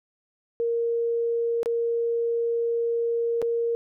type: tone with dropouts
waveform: sine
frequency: 466.2 Hz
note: A#4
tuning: in tune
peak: -22 dBFS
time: 0.6-3.75 s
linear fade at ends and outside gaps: 0 ms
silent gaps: 1.631-1.659 / 3.417-3.425 s
effects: none